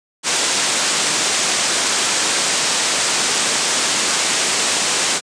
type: low-pass noise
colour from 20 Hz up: white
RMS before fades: -18 dBFS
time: 0.23-5.21 s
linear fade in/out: 50 ms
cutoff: 8900 Hz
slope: 48 dB/octave
effects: high-pass 200 Hz 12 dB/octave + resampled to 22050 Hz